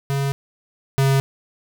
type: tone pair in turn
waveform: square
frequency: 138.59 / 136.05 Hz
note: C#3 / C#3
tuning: 0 / -32 cents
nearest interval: unison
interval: 32 cents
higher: first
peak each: -20 / -15 dBFS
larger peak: second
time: 0.1-0.32 / 0.98-1.2 s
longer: neither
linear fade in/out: 0 ms
effects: none